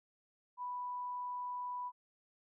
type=tone; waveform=sine; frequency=987.8 Hz; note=B5; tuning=in tune; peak=-38 dBFS; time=0.57-1.92 s; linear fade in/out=50 ms; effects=none